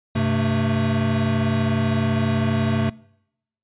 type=tone cluster; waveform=square; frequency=98 / 130.1 / 222.1 Hz; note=G2 / C3 / A3; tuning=0 / -9 / +16 cents; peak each=-25 / -24 / -23 dBFS; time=0.15-2.9 s; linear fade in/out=10 ms; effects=noise-tail reverb RT60 0.8 s tail -24 dB re dry + resampled to 8000 Hz